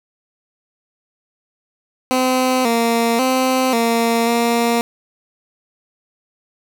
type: tone with pitch steps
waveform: 15% pulse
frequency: 256.8 / 231.9 / 259.2 / 231.3 / 234.5 Hz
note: C4 / A#3 / C4 / A#3 / A#3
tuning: -32 / -9 / -16 / -13 / +11 cents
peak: -8 dBFS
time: 2.11-4.81 s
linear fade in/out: 0 ms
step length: 540 ms
effects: none